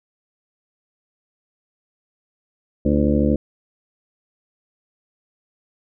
harmonic tone with a mistuned harmonic, 72.9 Hz, D2, 12 cents flat, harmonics 1 / 2 / 3 / 4 / 5 / 6 / 7 / 8, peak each -22 / -25 / -19 / -21 / -26 / -30 / -24 / -30 dBFS, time 2.85-3.36 s, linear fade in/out 5 ms, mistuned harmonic 5, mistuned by -85 cents, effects none

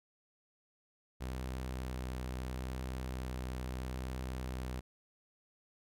sawtooth tone with vibrato, 63.6 Hz, C2, 48 cents flat, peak -34 dBFS, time 1.2-4.81 s, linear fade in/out 20 ms, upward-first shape sine, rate 0.76 Hz, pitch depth 11 cents each way, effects none

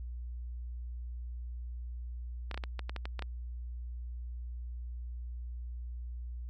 clicks, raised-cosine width 0.3 ms, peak -23 dBFS, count 10, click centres 2.513 / 2.544 / 2.576 / 2.638 / 2.793 / 2.895 / 2.963 / 3.055 / 3.193 / 3.223 s, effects added 60 Hz sine -38 dBFS peak until 6.49 s

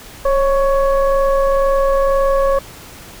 sine tone with frequency modulation, 546 Hz, C#5, 26 cents flat, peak -11 dBFS, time 0.25-2.59 s, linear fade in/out 5 ms, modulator 567 Hz, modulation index 0.85, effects pink hiss -37 dBFS RMS until 3.2 s

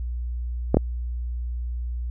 clicks, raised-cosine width 2 ms, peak -3 dBFS, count 2, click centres 0.745 / 0.77 s, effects added 60 Hz sine -26 dBFS peak until 2.1 s

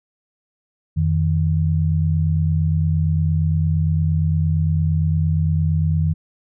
sine tone pair together, 87.89 / 156.6 Hz, F2 / D#3, +12 / +11 cents, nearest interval minor seventh, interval 999 cents, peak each -18 dBFS, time 0.96-6.14 s, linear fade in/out 20 ms, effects none

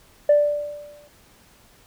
sine tone with exponential decay, 587.3 Hz, D5, in tune, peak -9 dBFS, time 0.29-1.08 s, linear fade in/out 5 ms, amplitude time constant 170 ms, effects tanh soft clip ceiling -8 dBFS + pink hiss -54 dBFS RMS until 1.86 s

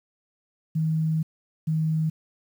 sine tone pair in turn, 158.7 / 158.07 Hz, D#3 / D#3, +35 / +28 cents, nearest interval unison, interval 7 cents, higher first, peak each -21 dBFS, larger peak neither, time 0.75-1.23 / 1.67-2.1 s, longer first, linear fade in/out 10 ms, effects 9-bit

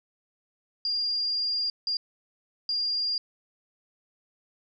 sine tone bursts at uneven times, 4807 Hz, D8, 39 cents sharp, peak -25 dBFS, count 3, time 0.85-1.7 / 1.87-1.97 / 2.69-3.18 s, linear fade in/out 2 ms, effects none

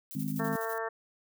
violet noise with tremolo, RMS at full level -43 dBFS, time 0.11-0.78 s, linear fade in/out 0 ms, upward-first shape square, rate 12 Hz, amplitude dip 60%
sine chord, Ab major, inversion second, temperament just, 155.74 / 207.7 / 259.6 Hz, Eb3 / Ab3 / C4, +2 / 0 / -13 cents, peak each -35 dBFS, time 0.15-0.56 s, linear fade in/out 5 ms
harmonic tone, 225.1 Hz, A3, 40 cents sharp, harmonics 2 / 3 / 4 / 5 / 6 / 7 / 8, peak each -36 / -38 / -40 / -40 / -42 / -43 / -41 dBFS, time 0.39-0.89 s, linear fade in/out 10 ms
effects none

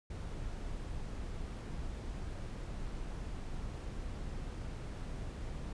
brown noise, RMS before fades -41 dBFS, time 0.1-5.73 s, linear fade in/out 5 ms, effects resampled to 22050 Hz

